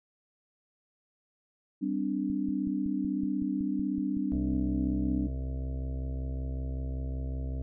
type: chord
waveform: sine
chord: G suspended fourth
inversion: none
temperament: equal with one note detuned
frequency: 196 / 257.7 / 293.7 Hz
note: G3 / C4 / D4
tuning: 0 / -26 / 0 cents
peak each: -33 / -33 / -31 dBFS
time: 1.81-5.28 s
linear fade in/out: 20 ms
type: click train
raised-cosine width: 5 ms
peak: -30 dBFS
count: 13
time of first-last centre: 2.3-4.543 s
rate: 5.35 Hz
type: harmonic tone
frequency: 65.3 Hz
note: C2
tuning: 3 cents flat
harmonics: 1 / 2 / 4 / 5 / 6 / 7 / 8 / 9 / 10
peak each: -32 / -39 / -43 / -56 / -56 / -51 / -59 / -55 / -53 dBFS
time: 4.32-7.62 s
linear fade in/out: 0 ms
effects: none